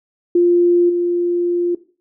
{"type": "tone with level steps", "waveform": "sine", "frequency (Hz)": 349.2, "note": "F4", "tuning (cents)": 0, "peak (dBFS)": [-9, -14], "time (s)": [0.35, 1.75], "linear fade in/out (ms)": 5, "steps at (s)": 0.89, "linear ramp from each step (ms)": 10, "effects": ["noise-tail reverb RT60 0.4 s tail -17 dB re dry"]}